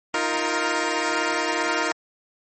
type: chord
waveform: 10% pulse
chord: Eb suspended second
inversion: none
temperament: equal with one note detuned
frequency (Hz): 314 / 349.2 / 466.2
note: Eb4 / F4 / Bb4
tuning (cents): +16 / 0 / 0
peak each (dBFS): -18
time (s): 0.14-1.92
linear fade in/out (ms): 2
effects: MP3 32 kbps